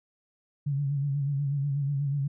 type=tone with vibrato; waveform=sine; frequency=141 Hz; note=C#3; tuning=30 cents sharp; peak=-25 dBFS; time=0.66-2.28 s; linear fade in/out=10 ms; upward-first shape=sine; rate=8.2 Hz; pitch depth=58 cents each way; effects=none